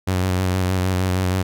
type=tone with vibrato; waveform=sawtooth; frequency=92.5 Hz; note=F#2; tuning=in tune; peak=-14 dBFS; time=0.07-1.43 s; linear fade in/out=10 ms; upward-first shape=square; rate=6.4 Hz; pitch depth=27 cents each way; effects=none